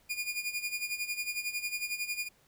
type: tone with tremolo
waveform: sawtooth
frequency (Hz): 2432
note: D#7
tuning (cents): -40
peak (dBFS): -27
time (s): 0.09-2.29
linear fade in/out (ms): 20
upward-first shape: sine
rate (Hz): 11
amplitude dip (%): 75
effects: pink hiss -66 dBFS RMS until 2.47 s